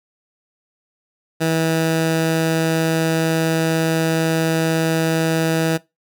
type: tone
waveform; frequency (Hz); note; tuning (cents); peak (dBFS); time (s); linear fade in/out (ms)
15% pulse; 162.1; E3; -29; -10; 1.4-5.78; 20
effects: noise-tail reverb RT60 0.2 s tail -20 dB re dry